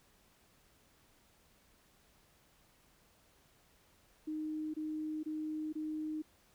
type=tone bursts; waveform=sine; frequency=309.3 Hz; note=D#4; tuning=10 cents flat; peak=-36 dBFS; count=4; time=4.27-6.222 s; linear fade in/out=10 ms; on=470 ms; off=24 ms; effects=pink hiss -68 dBFS RMS until 6.54 s